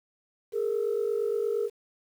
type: tone pair together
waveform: sine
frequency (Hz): 413.2 / 461.8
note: G#4 / A#4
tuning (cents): -9 / -16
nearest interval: major second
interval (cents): 193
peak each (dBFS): -27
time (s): 0.52-1.7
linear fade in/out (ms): 50
effects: tanh soft clip ceiling -20 dBFS + 9-bit